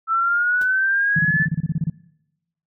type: linear sweep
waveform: sine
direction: up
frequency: 1318.5 to 1760 Hz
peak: -16 dBFS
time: 0.07-1.48 s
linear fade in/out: 50 ms
type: noise with exponential decay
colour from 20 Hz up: pink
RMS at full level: -34 dBFS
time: 0.61-0.69 s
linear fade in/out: 5 ms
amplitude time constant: 17 ms
type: tone bursts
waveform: sine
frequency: 160 Hz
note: D#3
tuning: 49 cents sharp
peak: -17 dBFS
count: 13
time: 1.16-1.9 s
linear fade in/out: 5 ms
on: 32 ms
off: 27 ms
effects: noise-tail reverb RT60 0.9 s tail -22 dB re dry